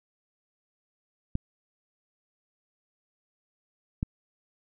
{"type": "clicks", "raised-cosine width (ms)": 5, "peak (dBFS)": -15, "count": 2, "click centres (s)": [1.354, 4.029], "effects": []}